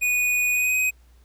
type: tone with pitch glide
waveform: square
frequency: 2475 to 2512 Hz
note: D#7 to D#7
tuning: -10 to +16 cents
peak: -20 dBFS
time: 0.01-0.91 s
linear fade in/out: 20 ms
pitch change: +26 cents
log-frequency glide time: 0.53-0.77 s
effects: added 60 Hz sine -51 dBFS peak until 1.24 s + pink hiss -63 dBFS RMS until 1.24 s